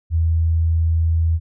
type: tone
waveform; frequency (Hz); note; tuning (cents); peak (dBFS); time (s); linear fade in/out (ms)
sine; 81.9; E2; -11; -14; 0.1-1.4; 50
effects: none